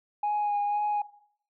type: tone with vibrato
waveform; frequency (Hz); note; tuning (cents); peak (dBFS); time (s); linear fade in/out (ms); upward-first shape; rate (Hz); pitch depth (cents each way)
sine; 827; G#5; -8; -23; 0.23-1.02; 5; sine; 2; 18
effects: noise-tail reverb RT60 0.6 s tail -18 dB re dry + tanh soft clip ceiling -22 dBFS